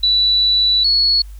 sine tone pair in turn, 3953 / 4376 Hz, B7 / C#8, +1 / -23 cents, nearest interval major second, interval 176 cents, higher second, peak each -11 dBFS, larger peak neither, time 0.03-0.84 / 0.84-1.22 s, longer first, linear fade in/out 5 ms, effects added 50 Hz sine -31 dBFS peak until 1.39 s + white hiss -52 dBFS RMS until 1.39 s

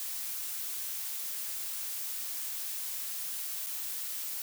blue noise with dropouts, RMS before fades -37 dBFS, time 0-4.42 s, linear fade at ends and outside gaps 1 ms, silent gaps 3.663-3.668 s, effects none

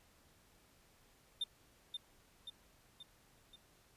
triangle tone with echo, 3600 Hz, A7, 39 cents sharp, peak -33 dBFS, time 1.41-1.44 s, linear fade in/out 5 ms, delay 530 ms, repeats 4, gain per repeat -5 dB, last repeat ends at 3.56 s, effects pink hiss -68 dBFS RMS until 3.96 s + resampled to 32000 Hz

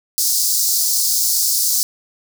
pink high-pass noise, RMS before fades -17 dBFS, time 0.18-1.83 s, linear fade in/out 0 ms, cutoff 4600 Hz, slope 48 dB/octave, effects none

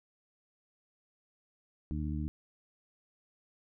harmonic tone, 75.6 Hz, D#2, 49 cents flat, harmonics 1 / 2 / 3 / 4, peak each -35 / -38 / -40 / -41 dBFS, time 1.91-2.28 s, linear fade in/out 0 ms, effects none

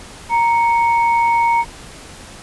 sine tone pair together, 932.3 / 2217 Hz, A#5 / C#7, 0 / 0 cents, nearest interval octave + minor third, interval 1500 cents, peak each -12 / -22 dBFS, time 0.29-1.65 s, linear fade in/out 50 ms, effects pink hiss -37 dBFS RMS until 2.42 s + resampled to 24000 Hz

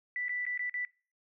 sine tone with dropouts, 1975.5 Hz, B6, in tune, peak -32 dBFS, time 0.16-0.85 s, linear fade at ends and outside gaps 1 ms, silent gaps 0.283-0.293 / 0.453-0.465 / 0.576-0.593 / 0.696-0.741 s, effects noise-tail reverb RT60 0.4 s tail -23 dB re dry

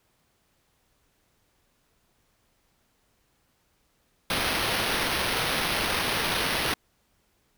white noise with sample-and-hold, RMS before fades -27 dBFS, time 4.3-6.74 s, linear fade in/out 2 ms, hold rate 7350 Hz, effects pink hiss -69 dBFS RMS until 7.57 s

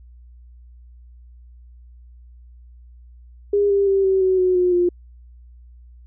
sine tone with pitch steps, 406.5 / 398.4 / 390.4 / 382.6 / 374.9 / 367.4 / 360.1 / 352.9 Hz, G#4 / G4 / G4 / G4 / F#4 / F#4 / F#4 / F4, -37 / +28 / -7 / -42 / +23 / -12 / -47 / +18 cents, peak -14 dBFS, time 3.53-4.89 s, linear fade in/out 5 ms, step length 170 ms, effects added 60 Hz sine -42 dBFS peak until 6.06 s

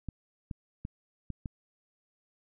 clicks, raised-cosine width 5 ms, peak -24 dBFS, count 5, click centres 0.087 / 0.512 / 0.851 / 1.303 / 1.458 s, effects none

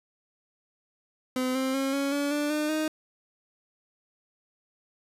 30% pulse tone with pitch steps, 255.8 / 263 / 270.4 / 278 / 285.8 / 293.8 / 302.1 / 310.6 Hz, C4 / C4 / C#4 / C#4 / D4 / D4 / D4 / D#4, -39 / +9 / -43 / +5 / -47 / +1 / +49 / -3 cents, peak -23 dBFS, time 1.36-2.88 s, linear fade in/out 2 ms, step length 190 ms, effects resampled to 32000 Hz

